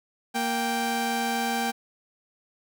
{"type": "tone pair together", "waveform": "sawtooth", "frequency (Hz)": [233.1, 784.1], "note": ["A#3", "G5"], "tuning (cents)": [0, 0], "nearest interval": "octave + major sixth", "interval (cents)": 2100, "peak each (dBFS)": [-25, -23], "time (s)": [0.34, 1.72], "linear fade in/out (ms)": 20, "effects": []}